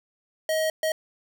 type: tone bursts at uneven times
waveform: square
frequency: 632 Hz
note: D#5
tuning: 27 cents sharp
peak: -23 dBFS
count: 2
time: 0.49-0.7 / 0.83-0.92 s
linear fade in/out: 2 ms
effects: none